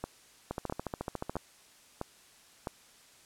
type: two click trains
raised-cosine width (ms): 1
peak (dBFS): -20 / -20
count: 5 / 13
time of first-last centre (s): 0.04-2.672 / 0.51-1.367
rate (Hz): 1.52 / 14
effects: white hiss -59 dBFS RMS until 3.25 s + low-pass 10000 Hz 12 dB/octave